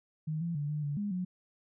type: tone with pitch steps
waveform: sine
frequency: 155.5 / 169.2 / 145.7 / 150.2 / 144.5 / 204.9 / 181.9 Hz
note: D#3 / E3 / D3 / D3 / D3 / G#3 / F#3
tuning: -1 / +45 / -13 / +39 / -28 / -23 / -29 cents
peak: -31 dBFS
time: 0.27-1.25 s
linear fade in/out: 10 ms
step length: 140 ms
effects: none